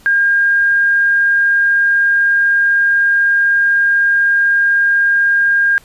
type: tone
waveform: sine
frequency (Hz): 1612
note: G6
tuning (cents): +48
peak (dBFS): -9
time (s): 0.06-5.78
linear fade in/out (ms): 0
effects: pink hiss -46 dBFS RMS until 5.84 s + resampled to 32000 Hz